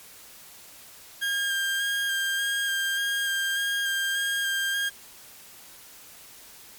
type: tone with vibrato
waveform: 30% pulse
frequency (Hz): 1608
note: G6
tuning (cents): +44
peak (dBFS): -22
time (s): 1.21-4.9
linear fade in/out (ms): 20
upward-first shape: square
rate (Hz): 1.7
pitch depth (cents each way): 13
effects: white hiss -48 dBFS RMS until 6.78 s + MP3 96 kbps